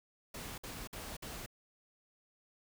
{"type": "noise bursts", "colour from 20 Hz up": "pink", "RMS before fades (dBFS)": -45, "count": 4, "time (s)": [0.34, 1.462], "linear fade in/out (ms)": 5, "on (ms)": 240, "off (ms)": 54, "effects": []}